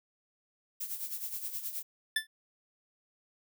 violet noise with tremolo, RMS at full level -36 dBFS, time 0.8-1.83 s, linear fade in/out 10 ms, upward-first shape sine, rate 9.5 Hz, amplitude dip 65%
25% pulse tone with exponential decay, 1759 Hz, A6, 1 cent flat, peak -20 dBFS, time 2.16-2.27 s, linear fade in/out 5 ms, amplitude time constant 23 ms
effects none

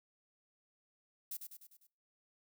violet noise with echo, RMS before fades -42 dBFS, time 1.31-1.37 s, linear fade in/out 5 ms, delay 100 ms, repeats 5, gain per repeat -5 dB, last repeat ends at 1.87 s, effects noise-tail reverb RT60 0.4 s tail -23 dB re dry

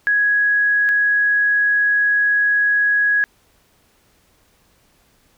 sine tone pair in turn, 1666 / 1666 Hz, G#6 / G#6, +5 / +5 cents, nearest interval unison, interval 0 cents, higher neither, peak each -13 dBFS, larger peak neither, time 0.07-0.89 / 0.89-3.24 s, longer second, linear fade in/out 0 ms, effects pink hiss -58 dBFS RMS until 5.37 s

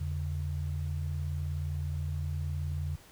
sine tone pair together, 83.65 / 142.9 Hz, E2 / D3, +26 / -47 cents, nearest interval major sixth, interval 927 cents, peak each -32 / -36 dBFS, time 0-2.96 s, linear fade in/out 10 ms, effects pink hiss -56 dBFS RMS until 3.11 s

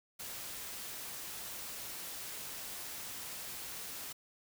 white noise, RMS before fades -44 dBFS, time 0.19-4.13 s, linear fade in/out 10 ms, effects none

